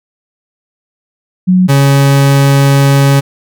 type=tone pair in turn; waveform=sine / 40% pulse; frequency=183.7 / 138.94 Hz; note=F#3 / C#3; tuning=-12 / +4 cents; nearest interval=perfect fourth; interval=484 cents; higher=first; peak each=-4 dBFS; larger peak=neither; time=1.47-1.68 / 1.68-3.21 s; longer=second; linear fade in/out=20 ms; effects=none